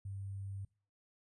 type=tone with sample-and-hold; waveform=sine; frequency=98 Hz; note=G2; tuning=in tune; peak=-40 dBFS; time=0.05-0.65 s; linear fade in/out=5 ms; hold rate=8820 Hz; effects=noise-tail reverb RT60 0.4 s tail -24 dB re dry + resampled to 24000 Hz